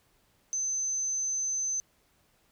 sine tone, 6160 Hz, G8, 31 cents flat, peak -28 dBFS, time 0.53-1.8 s, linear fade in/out 0 ms, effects pink hiss -68 dBFS RMS until 2.51 s

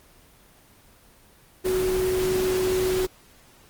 sine tone in noise, 371.7 Hz, F#4, 8 cents sharp, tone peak -21 dBFS, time 1.64-3.07 s, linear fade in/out 20 ms, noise pink, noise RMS -31 dBFS, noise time 1.64-3.07 s, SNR +7 dB, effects pink hiss -54 dBFS RMS until 3.69 s + Opus 24 kbps

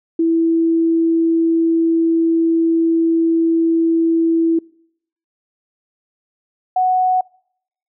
sine tone pair in turn, 329.6 / 739.9 Hz, E4 / F#5, 0 / 0 cents, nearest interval octave + major second, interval 1400 cents, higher second, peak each -12 dBFS, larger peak neither, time 0.19-4.59 / 6.76-7.21 s, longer first, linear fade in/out 5 ms, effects noise-tail reverb RT60 0.7 s tail -26 dB re dry

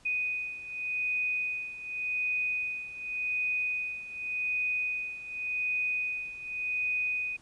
sine beating tone pair, 2489 / 2489.87 Hz, D#7 / D#7, 0 / +1 cents, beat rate 0.87 Hz, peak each -31 / -35 dBFS, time 0.05-7.37 s, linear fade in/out 10 ms, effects pink hiss -60 dBFS RMS until 7.41 s + resampled to 22050 Hz

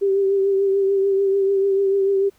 sine tone with vibrato, 392 Hz, G4, in tune, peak -15 dBFS, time 0.01-2.3 s, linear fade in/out 20 ms, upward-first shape triangle, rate 6.8 Hz, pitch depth 36 cents each way, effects pink hiss -59 dBFS RMS until 2.38 s

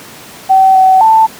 sine tone with pitch steps, 765 / 756 / 886 Hz, G5 / F#5 / A5, -42 / +37 / +12 cents, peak -3 dBFS, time 0.49-1.27 s, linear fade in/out 20 ms, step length 260 ms, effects pink hiss -32 dBFS RMS until 1.39 s + high-pass 150 Hz 12 dB/octave

